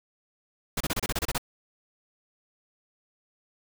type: noise bursts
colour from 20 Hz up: pink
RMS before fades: -28 dBFS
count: 10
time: 0.77-1.381 s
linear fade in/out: 5 ms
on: 35 ms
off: 29 ms
effects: none